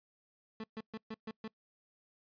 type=tone bursts; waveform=30% pulse; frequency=220 Hz; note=A3; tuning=in tune; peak=-37 dBFS; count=6; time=0.6-1.478 s; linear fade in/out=2 ms; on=38 ms; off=130 ms; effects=noise-tail reverb RT60 0.1 s tail -26 dB re dry + resampled to 11025 Hz